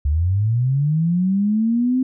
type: linear sweep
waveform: sine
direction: up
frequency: 68.4 to 261.6 Hz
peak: -15 dBFS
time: 0.05-2.03 s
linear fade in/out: 5 ms
effects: none